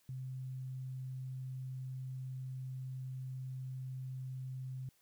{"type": "tone", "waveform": "sine", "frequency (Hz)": 130, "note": "C3", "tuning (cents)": -11, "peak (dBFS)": -40, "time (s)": [0.09, 4.89], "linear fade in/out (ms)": 2, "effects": ["white hiss -72 dBFS RMS until 5.01 s"]}